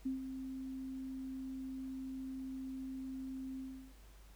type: tone with ADSR envelope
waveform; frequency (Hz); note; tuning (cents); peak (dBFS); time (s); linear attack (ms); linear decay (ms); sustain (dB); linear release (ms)
sine; 263.5; C4; +12; -33; 0.05-3.94; 12; 130; -8; 350
effects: added 50 Hz sine -56 dBFS peak until 4.35 s + pink hiss -65 dBFS RMS until 4.35 s